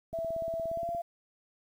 sine tone with pitch glide, 660 to 684.1 Hz, E5 to F5, +2 to -36 cents, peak -31 dBFS, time 0.13-1.02 s, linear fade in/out 10 ms, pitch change +62 cents, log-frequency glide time 0.68-0.89 s
click train, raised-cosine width 3 ms, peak -33 dBFS, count 15, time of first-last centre 0.13-0.949 s, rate 17.1 Hz
effects 10-bit

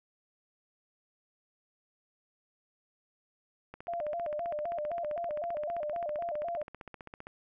click train, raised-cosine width 0.5 ms, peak -29 dBFS, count 55, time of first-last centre 3.74-7.269 s, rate 15.3 Hz
sine tone with vibrato, 641 Hz, E5, 49 cents flat, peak -32 dBFS, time 3.88-6.63 s, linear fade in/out 5 ms, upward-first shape square, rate 3.9 Hz, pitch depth 120 cents each way
effects none

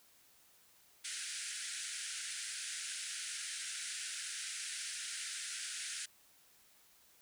white band-pass noise, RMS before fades -43 dBFS, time 1.04-6.06 s, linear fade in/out 10 ms, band 1400 to 10000 Hz, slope 96 dB/octave, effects white hiss -66 dBFS RMS until 7.21 s

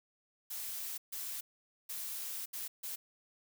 blue noise bursts at uneven times, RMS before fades -41 dBFS, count 5, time 0.5-0.98 / 1.12-1.41 / 1.89-2.46 / 2.53-2.68 / 2.83-2.96 s, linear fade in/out 10 ms, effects none

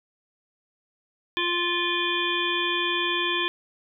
harmonic tone with a mistuned harmonic, 348.9 Hz, F4, 2 cents flat, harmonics 1 / 3 / 5 / 7 / 9 / 10, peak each -30 / -30 / -30 / -30 / -30 / -30 dBFS, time 1.37-3.48 s, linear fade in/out 0 ms, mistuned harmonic 10, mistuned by -19 cents, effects none

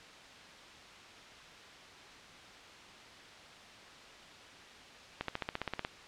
accelerating click train, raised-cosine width 0.3 ms, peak -18 dBFS, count 11, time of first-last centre 5.21-5.849 s, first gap 73 ms, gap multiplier 0.97, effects white hiss -52 dBFS RMS until 6.07 s + low-pass 4000 Hz 12 dB/octave

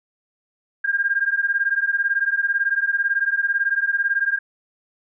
sine beating tone pair, 1600 / 1618 Hz, G6 / G#6, +35 / -46 cents, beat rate 18 Hz, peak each -21 dBFS, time 0.84-4.39 s, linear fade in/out 10 ms, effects none

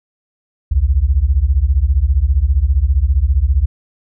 sine beating tone pair, 60.4 / 75.4 Hz, B1 / D2, -38 / +46 cents, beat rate 15 Hz, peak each -13 dBFS, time 0.71-3.66 s, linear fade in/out 10 ms, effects none

